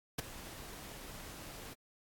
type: noise with ADSR envelope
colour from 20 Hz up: pink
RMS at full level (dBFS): -33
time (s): 0.18-1.74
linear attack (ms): 10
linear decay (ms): 13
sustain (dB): -16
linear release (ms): 13
effects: AAC 64 kbps